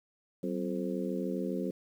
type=harmonic tone with a mistuned harmonic; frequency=87.31 Hz; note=F2; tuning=in tune; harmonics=2 / 3 / 4 / 5 / 6; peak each=-35 / -37 / -38 / -39 / -40 dBFS; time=0.43-1.71 s; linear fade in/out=5 ms; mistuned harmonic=2; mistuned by=+140 cents; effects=10-bit